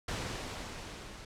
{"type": "noise with level ramp", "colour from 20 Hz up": "pink", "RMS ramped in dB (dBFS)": [-36, -48], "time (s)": [0.08, 1.25], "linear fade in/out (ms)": 5, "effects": ["low-pass 7000 Hz 12 dB/octave"]}